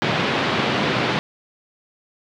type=band-pass noise; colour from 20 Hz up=pink; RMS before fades=-21 dBFS; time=0.02-1.19 s; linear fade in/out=0 ms; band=130 to 3900 Hz; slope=24 dB/octave; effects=none